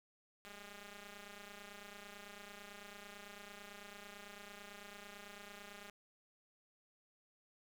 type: ring-modulated tone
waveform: 5% pulse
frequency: 204.9 Hz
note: G#3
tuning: 23 cents flat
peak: -37 dBFS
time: 0.45-5.9 s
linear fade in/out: 0 ms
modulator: 1010 Hz
effects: none